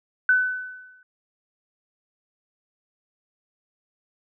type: tone with exponential decay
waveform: sine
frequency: 1505 Hz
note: F#6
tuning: 29 cents sharp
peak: -13 dBFS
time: 0.29-1.03 s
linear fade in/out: 2 ms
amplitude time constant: 160 ms
effects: none